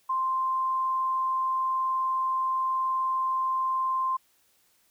sine tone, 1046.5 Hz, C6, in tune, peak -24 dBFS, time 0.09-4.17 s, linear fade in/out 10 ms, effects white hiss -66 dBFS RMS until 4.9 s

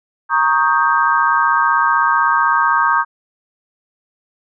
sine chord, Eb dominant seventh, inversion second, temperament equal with one note detuned, 932.3 / 1108.7 / 1244.5 / 1578 Hz, Bb5 / Db6 / Eb6 / G6, 0 / 0 / 0 / +11 cents, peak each -17 dBFS, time 0.29-3.05 s, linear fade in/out 50 ms, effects none

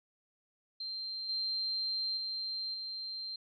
sine tone with level steps, 4153 Hz, C8, 14 cents flat, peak -37 / -32 / -35 / -38 dBFS, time 0.8-3.36 s, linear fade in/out 5 ms, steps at 1.29 / 2.17 / 2.74 s, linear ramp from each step 2 ms, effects none

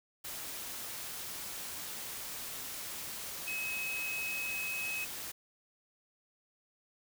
sine tone in noise, 2559 Hz, D#7, 48 cents sharp, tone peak -35 dBFS, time 3.47-5.05 s, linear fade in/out 10 ms, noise white, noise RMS -42 dBFS, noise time 0.24-5.32 s, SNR +4 dB, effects none

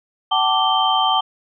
sine tone cluster, 759 / 881 / 1171 / 3129 Hz, F#5 / A5 / D6 / G7, +44 / +2 / -5 / -4 cents, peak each -20 dBFS, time 0.31-1.21 s, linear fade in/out 10 ms, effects none

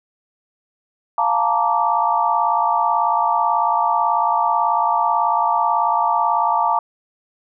sine chord, Bb major seventh, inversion second, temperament just, 699.2 / 874.1 / 932.3 / 1165.4 Hz, F5 / A5 / Bb5 / D6, +2 / -12 / 0 / -14 cents, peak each -22 / -20 / -19 / -21 dBFS, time 1.18-6.79 s, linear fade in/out 2 ms, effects none

